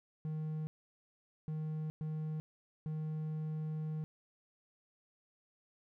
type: tone bursts at uneven times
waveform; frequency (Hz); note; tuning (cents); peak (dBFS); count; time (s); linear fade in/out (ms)
triangle; 155.56; D#3; 0; -34; 4; 0.25-0.67 / 1.48-1.9 / 2.01-2.4 / 2.86-4.04; 0
effects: none